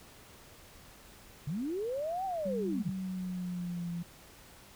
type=linear two-way sweep; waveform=sine; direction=up then down; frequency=130.81 to 784 to 130.81 Hz; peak=-32 dBFS; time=1.47-2.9 s; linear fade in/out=5 ms; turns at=2.25 s
type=tone with pitch glide; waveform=sine; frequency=196 to 171.62 Hz; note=G3 to F3; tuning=0 to -30 cents; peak=-34 dBFS; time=2.45-4.03 s; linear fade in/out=10 ms; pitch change=-230 cents; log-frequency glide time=2.61-3.91 s
effects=pink hiss -55 dBFS RMS until 4.75 s